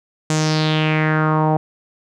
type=tone with low-pass filter sweep; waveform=sawtooth; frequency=155.56 Hz; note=D#3; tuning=in tune; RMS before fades=-17 dBFS; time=0.3-1.57 s; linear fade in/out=2 ms; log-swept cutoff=7500 to 750 Hz; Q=3.7; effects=none

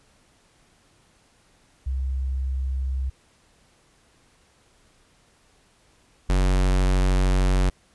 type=tone pair in turn; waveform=sine / square; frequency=65.8 / 46.53 Hz; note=C2 / F#1; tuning=+10 / +10 cents; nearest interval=tritone; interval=600 cents; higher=first; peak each=-23 / -18 dBFS; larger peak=second; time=1.86-3.1 / 6.29-7.7 s; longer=second; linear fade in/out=10 ms; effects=pink hiss -60 dBFS RMS until 7.94 s + resampled to 24000 Hz

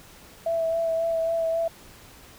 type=tone with vibrato; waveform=sine; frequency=659.3 Hz; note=E5; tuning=in tune; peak=-22 dBFS; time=0.46-1.68 s; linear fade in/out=5 ms; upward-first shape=sine; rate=3.7 Hz; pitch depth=19 cents each way; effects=pink hiss -49 dBFS RMS until 2.38 s

